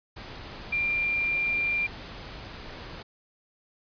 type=tone in noise; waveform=sine; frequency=2383 Hz; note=D7; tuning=25 cents sharp; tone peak=-24 dBFS; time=0.72-1.87 s; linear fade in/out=10 ms; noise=pink; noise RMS=-41 dBFS; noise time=0.16-3.03 s; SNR=+14 dB; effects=resampled to 11025 Hz